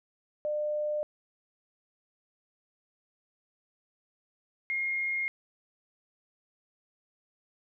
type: tone pair in turn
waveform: sine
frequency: 600 / 2138 Hz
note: D5 / C7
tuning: +37 / +37 cents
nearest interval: octave + minor seventh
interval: 2200 cents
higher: second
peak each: -28 dBFS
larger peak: neither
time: 0.45-1.03 / 4.7-5.28 s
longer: neither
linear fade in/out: 0 ms
effects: none